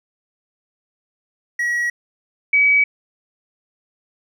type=tone pair in turn; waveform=triangle / sine; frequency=1915 / 2277 Hz; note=A#6 / C#7; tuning=+46 / +46 cents; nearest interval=minor third; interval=300 cents; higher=second; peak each=-16 / -11 dBFS; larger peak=second; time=1.59-1.9 / 2.53-2.84 s; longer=neither; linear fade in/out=5 ms; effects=none

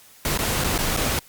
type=noise with dropouts; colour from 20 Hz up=pink; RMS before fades=-23 dBFS; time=0.25-1.19 s; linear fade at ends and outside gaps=1 ms; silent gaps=0.376-0.389 / 0.639-0.644 / 0.779-0.788 / 0.965-0.972 s; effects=white hiss -50 dBFS RMS until 1.28 s + Opus 48 kbps

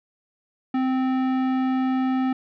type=tone with tanh clipping; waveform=sine; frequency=260 Hz; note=C4; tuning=11 cents flat; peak=-22 dBFS; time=0.74-2.33 s; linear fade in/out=5 ms; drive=16 dB; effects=none

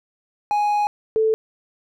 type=tone pair in turn; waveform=triangle / sine; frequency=830.6 / 440 Hz; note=G#5 / A4; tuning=0 / 0 cents; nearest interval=major seventh; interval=1100 cents; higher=first; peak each=-15 dBFS; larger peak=neither; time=0.51-0.87 / 1.16-1.34 s; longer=first; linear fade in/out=0 ms; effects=none

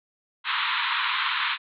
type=band-pass noise; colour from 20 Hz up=pink; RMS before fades=-26 dBFS; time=0.44-1.58 s; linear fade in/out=50 ms; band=930 to 4000 Hz; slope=96 dB/octave; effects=none

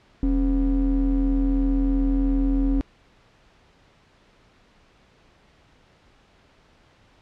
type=ring-modulated tone; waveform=triangle; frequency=116.54 Hz; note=A#2; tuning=in tune; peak=-13 dBFS; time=0.23-2.81 s; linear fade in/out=0 ms; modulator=158 Hz; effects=pink hiss -57 dBFS RMS until 7.21 s + low-pass 4000 Hz 12 dB/octave

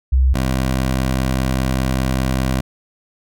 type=tone pair in turn; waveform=sine / 15% pulse; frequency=65 / 65 Hz; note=C2 / C2; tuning=-11 / -11 cents; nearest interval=unison; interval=0 cents; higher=neither; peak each=-10 dBFS; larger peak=neither; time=0.12-0.34 / 0.34-2.61 s; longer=second; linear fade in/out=10 ms; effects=none

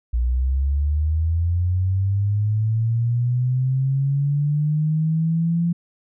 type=linear sweep; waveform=sine; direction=up; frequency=58.27 to 172 Hz; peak=-17 dBFS; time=0.13-5.73 s; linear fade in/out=10 ms; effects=none

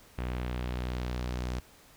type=tone with low-pass filter sweep; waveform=sawtooth; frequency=61.6 Hz; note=B1; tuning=4 cents flat; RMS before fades=-34 dBFS; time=0.18-1.6 s; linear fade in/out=5 ms; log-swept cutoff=2600 to 6500 Hz; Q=1.2; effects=pink hiss -57 dBFS RMS until 1.96 s

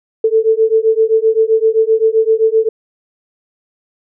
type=beating tone pair; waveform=sine; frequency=440 / 447.7 Hz; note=A4 / A4; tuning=0 / +30 cents; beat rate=7.7 Hz; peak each=-12 dBFS; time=0.24-2.69 s; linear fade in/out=5 ms; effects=none

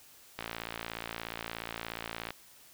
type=click train; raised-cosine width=0.3 ms; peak=-20 dBFS; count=110; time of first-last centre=0.39-2.306 s; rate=56.9 Hz; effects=white hiss -57 dBFS RMS until 2.73 s

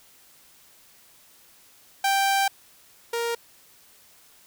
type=tone pair in turn; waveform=sawtooth; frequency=785 / 467.8 Hz; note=G5 / A#4; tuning=+2 / +6 cents; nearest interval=major sixth; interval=896 cents; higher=first; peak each=-16 / -21 dBFS; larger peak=first; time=2.04-2.48 / 3.13-3.35 s; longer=first; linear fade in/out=5 ms; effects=white hiss -55 dBFS RMS until 4.46 s

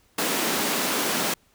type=high-pass noise; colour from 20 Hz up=pink; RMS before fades=-25 dBFS; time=0.18-1.34 s; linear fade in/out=5 ms; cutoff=210 Hz; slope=24 dB/octave; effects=pink hiss -62 dBFS RMS until 1.54 s

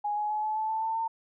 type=tone with pitch steps; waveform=sine; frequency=830 / 840.1 / 850.4 / 860.8 / 871.3 / 881.9 / 892.7 / 903.6 Hz; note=G#5 / G#5 / G#5 / A5 / A5 / A5 / A5 / A5; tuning=-1 / +20 / +41 / -38 / -17 / +4 / +25 / +46 cents; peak=-27 dBFS; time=0.04-1.08 s; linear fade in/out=10 ms; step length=130 ms; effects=none

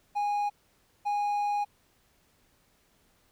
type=tone pair in turn; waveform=triangle; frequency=823 / 823 Hz; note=G#5 / G#5; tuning=-16 / -16 cents; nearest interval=unison; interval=0 cents; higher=neither; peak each=-24 dBFS; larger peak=neither; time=0.15-0.5 / 1.05-1.65 s; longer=second; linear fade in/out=20 ms; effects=pink hiss -67 dBFS RMS until 3.31 s

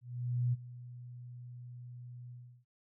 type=tone with ADSR envelope; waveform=sine; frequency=122.5 Hz; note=B2; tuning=14 cents flat; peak=-27 dBFS; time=0.01-2.65 s; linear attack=520 ms; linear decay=27 ms; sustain=-18 dB; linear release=340 ms; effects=none

